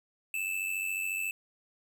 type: tone with amplitude modulation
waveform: square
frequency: 2637 Hz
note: E7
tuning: in tune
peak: -29 dBFS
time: 0.34-1.31 s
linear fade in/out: 2 ms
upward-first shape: sine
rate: 94.1 Hz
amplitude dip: 60%
effects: none